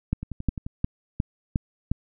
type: two click trains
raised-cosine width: 5 ms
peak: -20 / -10 dBFS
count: 6 / 6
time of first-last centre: 0.23-0.665 / 0.13-1.916 s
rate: 11.5 / 2.8 Hz
effects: none